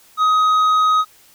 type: tone with tanh clipping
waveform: triangle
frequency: 1259 Hz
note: D#6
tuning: 20 cents sharp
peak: -13 dBFS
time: 0.17-1.05 s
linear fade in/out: 50 ms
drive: 10 dB
effects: white hiss -50 dBFS RMS until 1.34 s